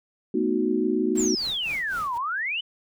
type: chord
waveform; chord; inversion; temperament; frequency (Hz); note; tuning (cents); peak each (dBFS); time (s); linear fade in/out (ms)
sine; B dominant seventh; third; equal; 220 / 246.9 / 311.1 / 370; A3 / B3 / D#4 / F#4; 0 / 0 / 0 / 0; -28 / -27 / -26 / -25; 0.34-1.35; 5
type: noise with tremolo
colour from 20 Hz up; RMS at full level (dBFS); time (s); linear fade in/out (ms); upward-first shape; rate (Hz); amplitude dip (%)
pink; -41; 1.15-2.18; 5; sine; 3.9; 85
type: exponential two-way sweep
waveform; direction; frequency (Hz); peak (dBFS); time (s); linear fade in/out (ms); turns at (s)
sine; down then up; 7750 to 920 to 3082; -25; 1.17-2.61; 10; 2.16
effects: none